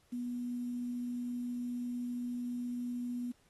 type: tone with quantisation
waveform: sine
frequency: 243.9 Hz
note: B3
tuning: 21 cents flat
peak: -35 dBFS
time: 0.12-3.32 s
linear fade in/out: 10 ms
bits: 10
effects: pink hiss -70 dBFS RMS until 3.49 s + AAC 32 kbps